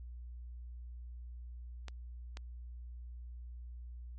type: clicks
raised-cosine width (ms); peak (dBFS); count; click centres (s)
0.2; -28; 2; 1.883 / 2.371
effects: added 60 Hz sine -44 dBFS peak until 4.18 s + MP3 48 kbps